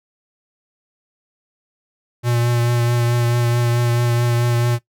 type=tone with vibrato; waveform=square; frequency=119.6 Hz; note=A#2; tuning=45 cents sharp; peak=-16 dBFS; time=2.23-4.79 s; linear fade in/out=50 ms; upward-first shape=triangle; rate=4.6 Hz; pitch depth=22 cents each way; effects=noise-tail reverb RT60 0.1 s tail -17 dB re dry